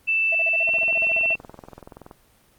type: tone with pitch glide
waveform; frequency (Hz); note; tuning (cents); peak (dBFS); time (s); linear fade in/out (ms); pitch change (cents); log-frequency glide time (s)
sine; 2653 to 2695; E7 to E7; +10 to +38; -18; 0.07-1.36; 20; +28; 0.55-0.65
type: tone bursts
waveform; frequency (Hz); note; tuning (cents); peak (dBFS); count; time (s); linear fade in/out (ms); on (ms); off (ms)
triangle; 659.3; E5; 0; -26; 15; 0.32-1.333; 5; 33; 37
type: click train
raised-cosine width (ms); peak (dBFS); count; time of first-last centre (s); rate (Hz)
1; -25; 31; 0.69-2.112; 21.1
effects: pink hiss -58 dBFS RMS until 2.58 s + Opus 24 kbps